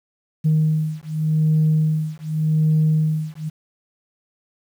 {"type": "beating tone pair", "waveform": "sine", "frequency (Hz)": [155.4, 156.26], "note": ["D#3", "D#3"], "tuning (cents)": [-2, 8], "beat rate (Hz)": 0.86, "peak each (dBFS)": -18, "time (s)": [0.44, 3.5], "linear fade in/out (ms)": 20, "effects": ["tanh soft clip ceiling -10 dBFS", "8-bit"]}